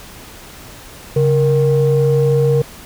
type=tone pair together; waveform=sine; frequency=138.76 / 467.6 Hz; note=C#3 / A#4; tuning=+2 / +5 cents; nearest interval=octave + major sixth; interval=2103 cents; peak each=-12 dBFS; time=1.16-2.62 s; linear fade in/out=5 ms; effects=tanh soft clip ceiling -5 dBFS + pink hiss -37 dBFS RMS until 2.85 s